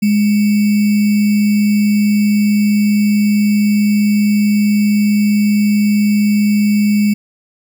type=tone with sample-and-hold; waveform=sine; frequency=207.7 Hz; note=G#3; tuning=in tune; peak=-9 dBFS; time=0.02-7.14 s; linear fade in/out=10 ms; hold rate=2450 Hz; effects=none